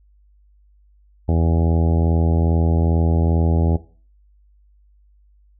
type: harmonic tone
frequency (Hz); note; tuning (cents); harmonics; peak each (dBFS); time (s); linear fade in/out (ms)
82.41; E2; 0; 1 / 2 / 3 / 4 / 5 / 6 / 7 / 8 / 9 / 10; -16 / -22 / -26 / -28 / -30 / -32 / -33 / -34 / -35 / -36; 1.28-3.77; 10
effects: noise-tail reverb RT60 0.4 s tail -17 dB re dry + added 50 Hz sine -51 dBFS peak until 5.59 s